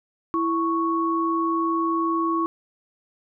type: tone pair together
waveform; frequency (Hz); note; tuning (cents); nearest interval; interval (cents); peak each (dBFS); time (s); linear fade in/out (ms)
sine; 331 / 1108.7; E4 / C#6; +7 / 0; octave + major sixth; 2093; -23; 0.34-2.46; 0
effects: none